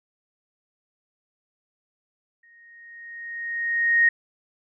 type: tone with exponential growth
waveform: sine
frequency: 1864.7 Hz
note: A#6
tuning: in tune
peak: -13 dBFS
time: 2.43-4.09 s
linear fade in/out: 5 ms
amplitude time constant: 360 ms
effects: none